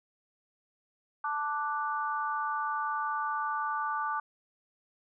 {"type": "chord", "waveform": "sine", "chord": "D major", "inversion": "second", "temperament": "equal", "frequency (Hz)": [880, 1174.7, 1480], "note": ["A5", "D6", "F#6"], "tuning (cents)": [0, 0, 0], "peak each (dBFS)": [-34, -32, -37], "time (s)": [1.24, 4.2], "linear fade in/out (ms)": 5, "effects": []}